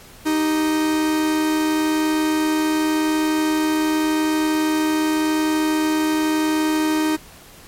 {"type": "tone pair together", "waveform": "45% pulse", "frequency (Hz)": [311.1, 392], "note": ["D#4", "G4"], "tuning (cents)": [0, 0], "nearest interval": "major third", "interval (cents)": 400, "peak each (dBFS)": [-17, -29], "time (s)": [0.25, 7.17], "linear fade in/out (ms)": 20, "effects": ["pink hiss -44 dBFS RMS until 7.67 s", "MP3 64 kbps"]}